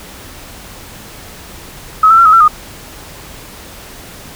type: tone with pitch steps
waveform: sine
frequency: 1280 / 1331 / 1363 / 1272 / 1347 / 1231 Hz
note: D#6 / E6 / F6 / D#6 / E6 / D#6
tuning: +49 / +16 / -43 / +38 / +37 / -19 cents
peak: -3 dBFS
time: 2.03-2.48 s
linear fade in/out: 5 ms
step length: 75 ms
effects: pink hiss -33 dBFS RMS until 4.35 s